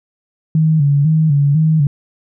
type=tone with vibrato; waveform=sine; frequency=150 Hz; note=D3; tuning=37 cents sharp; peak=-9 dBFS; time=0.55-1.87 s; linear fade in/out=2 ms; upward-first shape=square; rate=2 Hz; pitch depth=89 cents each way; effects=none

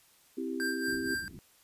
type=chord; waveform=sine; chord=C major; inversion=none; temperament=equal; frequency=261.6 / 329.6 / 392 Hz; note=C4 / E4 / G4; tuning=0 / 0 / 0 cents; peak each=-36 / -37 / -38 dBFS; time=0.37-1.15 s; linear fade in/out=10 ms
type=tone with tremolo; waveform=square; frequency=1581 Hz; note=G6; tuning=14 cents sharp; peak=-31 dBFS; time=0.6-1.28 s; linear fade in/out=0 ms; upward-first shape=sine; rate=4.2 Hz; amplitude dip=65%
type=low-pass noise; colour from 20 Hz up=white; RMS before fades=-48 dBFS; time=0.88-1.39 s; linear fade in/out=0 ms; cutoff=330 Hz; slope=48 dB/octave
effects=white hiss -63 dBFS RMS until 1.63 s + resampled to 32000 Hz

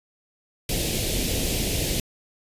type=band-stop noise; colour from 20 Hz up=pink; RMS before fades=-25 dBFS; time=0.69-2 s; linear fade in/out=2 ms; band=600 to 2400 Hz; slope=24 dB/octave; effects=resampled to 32000 Hz

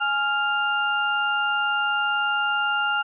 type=tone cluster; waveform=sine; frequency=833 / 1395 / 2801 Hz; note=G#5 / F6 / F7; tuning=+5 / -2 / +4 cents; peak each=-27 / -22 / -29 dBFS; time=0-3.03 s; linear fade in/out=20 ms; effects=none

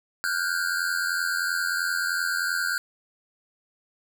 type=tone cluster; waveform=square; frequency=1412 / 1502 / 1585 Hz; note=F6 / F#6 / G6; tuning=+19 / +26 / +19 cents; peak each=-30 / -29 / -30 dBFS; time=0.24-2.78 s; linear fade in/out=0 ms; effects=none

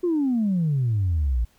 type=exponential sweep; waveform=sine; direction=down; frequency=366 to 55 Hz; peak=-18 dBFS; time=0.03-1.45 s; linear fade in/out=10 ms; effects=tanh soft clip ceiling -16 dBFS + pink hiss -61 dBFS RMS until 1.58 s

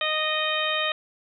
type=harmonic tone; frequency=619 Hz; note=D#5; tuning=9 cents flat; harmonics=1 / 2 / 3 / 4 / 5 / 6; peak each=-30 / -30 / -30 / -30 / -30 / -30 dBFS; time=0.01-0.92 s; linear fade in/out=2 ms; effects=none

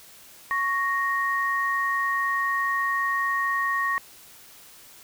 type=tone pair together; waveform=sine; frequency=1108.8 / 1864.7 Hz; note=C#6 / A#6; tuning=0 / 0 cents; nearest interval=major sixth; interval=900 cents; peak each=-25 dBFS; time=0.51-3.98 s; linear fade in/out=0 ms; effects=white hiss -49 dBFS RMS until 5.03 s

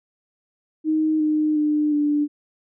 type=tone with pitch steps; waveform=sine; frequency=312.2 / 306.1 / 300.2 / 294.3 Hz; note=D#4 / D#4 / D4 / D4; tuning=+6 / -28 / +38 / +4 cents; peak=-17 dBFS; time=0.84-2.28 s; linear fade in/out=50 ms; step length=360 ms; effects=none

